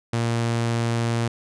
sawtooth tone, 116.54 Hz, A#2, in tune, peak -17 dBFS, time 0.13-1.28 s, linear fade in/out 5 ms, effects resampled to 22050 Hz

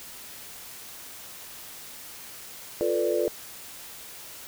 sine chord, B half-diminished seventh, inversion second, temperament equal, 349.2 / 440 / 493.9 / 587.3 Hz, F4 / A4 / B4 / D5, 0 / 0 / 0 / 0 cents, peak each -28 dBFS, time 2.81-3.28 s, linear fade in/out 0 ms, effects white hiss -43 dBFS RMS until 4.47 s

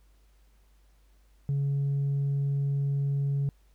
triangle tone with tanh clipping, 140 Hz, C#3, 18 cents sharp, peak -25 dBFS, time 1.49-3.49 s, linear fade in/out 0 ms, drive 6 dB, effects added 50 Hz sine -58 dBFS peak until 3.74 s + pink hiss -70 dBFS RMS until 3.74 s

